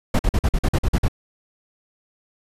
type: noise bursts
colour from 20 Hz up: brown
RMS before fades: -17 dBFS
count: 10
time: 0.14-1.083 s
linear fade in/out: 5 ms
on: 52 ms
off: 47 ms
effects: resampled to 32000 Hz